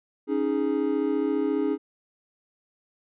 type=chord; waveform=triangle; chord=C# suspended second; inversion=none; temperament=just; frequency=277.2 / 311.8 / 415.8 Hz; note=C#4 / D#4 / G#4; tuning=0 / +4 / +2 cents; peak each=-25 dBFS; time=0.27-1.78 s; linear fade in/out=50 ms; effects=resampled to 8000 Hz